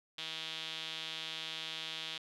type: tone with band-pass filter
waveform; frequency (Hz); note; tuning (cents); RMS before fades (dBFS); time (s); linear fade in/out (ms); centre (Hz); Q
sawtooth; 160; D#3; +49; -42; 0.18-2.18; 5; 3400; 4.1
effects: none